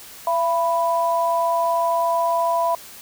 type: tone pair together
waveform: sine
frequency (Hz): 676 / 988.6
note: E5 / B5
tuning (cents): +43 / +1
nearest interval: perfect fifth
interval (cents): 658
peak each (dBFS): -20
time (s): 0.27-2.75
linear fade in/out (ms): 2
effects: white hiss -41 dBFS RMS until 3.01 s